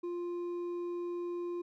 sine tone with hard clipping, 349.2 Hz, F4, in tune, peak -36 dBFS, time 0.03-1.62 s, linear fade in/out 10 ms, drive 4 dB, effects none

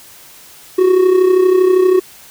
triangle tone with amplitude modulation, 370 Hz, F#4, in tune, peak -3 dBFS, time 0.78-2 s, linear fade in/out 10 ms, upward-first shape sine, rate 32.6 Hz, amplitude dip 60%, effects white hiss -40 dBFS RMS until 2.3 s

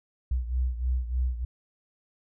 sine beating tone pair, 61.74 / 65.04 Hz, B1 / C2, 0 / -10 cents, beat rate 3.3 Hz, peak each -26 / -31 dBFS, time 0.31-1.45 s, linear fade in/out 5 ms, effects none

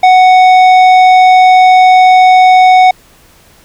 sine tone with tanh clipping, 741 Hz, F#5, 2 cents sharp, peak -3 dBFS, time 0.03-2.91 s, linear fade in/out 5 ms, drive 11 dB, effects pink hiss -43 dBFS RMS until 3.64 s

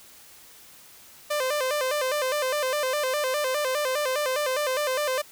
sawtooth tone with vibrato, 554.4 Hz, C#5, in tune, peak -20 dBFS, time 1.3-5.22 s, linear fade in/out 10 ms, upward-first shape square, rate 4.9 Hz, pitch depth 120 cents each way, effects white hiss -50 dBFS RMS until 5.31 s

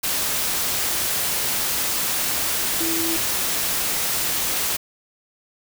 sine tone in noise, 329.6 Hz, E4, in tune, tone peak -25 dBFS, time 2.8-3.17 s, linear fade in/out 10 ms, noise white, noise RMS -23 dBFS, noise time 0.03-4.77 s, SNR -5 dB, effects none

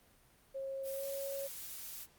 sine tone with pitch glide, 540 to 552.3 Hz, C#5 to C#5, -45 to -6 cents, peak -38 dBFS, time 0.54-1.48 s, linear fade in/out 20 ms, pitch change +39 cents, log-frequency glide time 0.89-1.04 s
blue noise, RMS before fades -46 dBFS, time 0.83-2.07 s, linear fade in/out 50 ms
effects pink hiss -66 dBFS RMS until 2.18 s + Opus 32 kbps

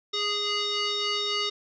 sine tone with frequency modulation, 415.3 Hz, G#4, in tune, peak -25 dBFS, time 0.13-1.5 s, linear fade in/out 10 ms, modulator 827 Hz, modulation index 5.5, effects none

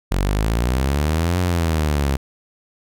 sawtooth exponential two-way sweep, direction up then down, 44.76 to 91.2 to 67 Hz, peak -13 dBFS, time 0.11-2.17 s, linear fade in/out 10 ms, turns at 1.4 s, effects none

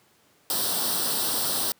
white noise with comb filter, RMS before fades -26 dBFS, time 0.5-1.72 s, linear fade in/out 0 ms, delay 0.22 ms, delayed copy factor +0.75, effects pink hiss -61 dBFS RMS until 1.79 s + high-pass 150 Hz 12 dB/octave

